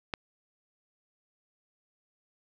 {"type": "click", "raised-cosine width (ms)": 0.3, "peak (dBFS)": -15, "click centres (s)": 0.138, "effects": []}